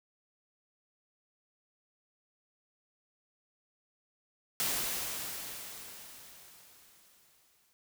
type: noise with exponential decay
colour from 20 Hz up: white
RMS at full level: -31 dBFS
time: 4.6-7.73 s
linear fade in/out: 0 ms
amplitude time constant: 680 ms
effects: none